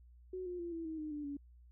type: tone with pitch steps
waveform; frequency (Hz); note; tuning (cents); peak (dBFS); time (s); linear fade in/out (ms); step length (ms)
sine; 370 / 356.4 / 343.2 / 330.6 / 318.4 / 306.7 / 295.4 / 284.5; F#4 / F4 / F4 / E4 / D#4 / D#4 / D4 / C#4; 0 / +35 / -30 / +5 / +40 / -25 / +10 / +45; -39; 0.33-1.37; 5; 130
effects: added 60 Hz sine -57 dBFS peak until 1.71 s